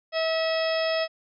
harmonic tone with a mistuned harmonic, 646 Hz, E5, 35 cents flat, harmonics 1 / 2 / 3 / 4 / 5 / 6 / 7 / 8, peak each -24 / -35 / -33 / -35 / -36 / -42 / -43 / -34 dBFS, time 0.12-1.08 s, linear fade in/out 50 ms, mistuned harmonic 5, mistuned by +26 cents, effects none

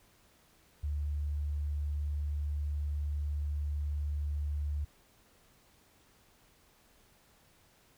sine tone, 73.42 Hz, D2, in tune, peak -31 dBFS, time 0.83-4.85 s, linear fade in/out 10 ms, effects pink hiss -65 dBFS RMS until 7.97 s

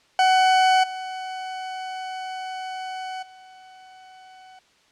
40% pulse tone with level steps, 749 Hz, F#5, 21 cents sharp, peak -14 / -29 / -44 dBFS, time 0.19-4.59 s, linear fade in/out 2 ms, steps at 0.83 / 3.22 s, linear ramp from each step 10 ms, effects white hiss -59 dBFS RMS until 4.91 s + low-pass 5000 Hz 12 dB/octave

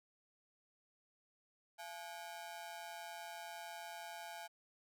sawtooth ring-modulated tone, 771 Hz, G5, 29 cents flat, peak -40 dBFS, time 1.78-4.48 s, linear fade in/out 20 ms, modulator 85.4 Hz, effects none

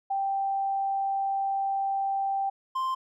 sine / triangle tone pair in turn, 784 / 1046.5 Hz, G5 / C6, 0 / 0 cents, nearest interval perfect fourth, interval 500 cents, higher second, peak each -25 / -24 dBFS, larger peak second, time 0.1-2.5 / 2.75-2.95 s, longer first, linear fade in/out 10 ms, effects none

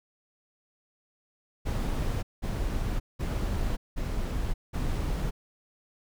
brown noise bursts, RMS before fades -29 dBFS, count 5, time 1.65-5.31 s, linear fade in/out 20 ms, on 580 ms, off 190 ms, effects none

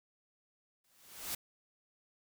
white noise with exponential growth, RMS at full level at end -36 dBFS, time 0.84-1.35 s, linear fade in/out 5 ms, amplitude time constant 110 ms, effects none

